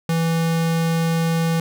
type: tone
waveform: square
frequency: 164.9 Hz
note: E3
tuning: 1 cent sharp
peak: -18 dBFS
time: 0.09-1.6 s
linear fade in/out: 2 ms
effects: none